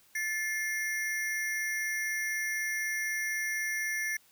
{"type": "ring-modulated tone", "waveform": "square", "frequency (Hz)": 1936, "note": "B6", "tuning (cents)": -35, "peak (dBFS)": -28, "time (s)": [0.15, 4.17], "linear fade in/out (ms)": 5, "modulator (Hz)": 188, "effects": ["white hiss -63 dBFS RMS until 4.31 s"]}